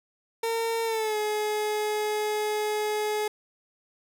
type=tone with pitch glide; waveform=30% pulse; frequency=456.6 to 423.6 Hz; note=A#4 to G#4; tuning=-36 to +34 cents; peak=-23 dBFS; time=0.43-3.28 s; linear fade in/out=5 ms; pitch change=-130 cents; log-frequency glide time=0.84-1.17 s; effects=none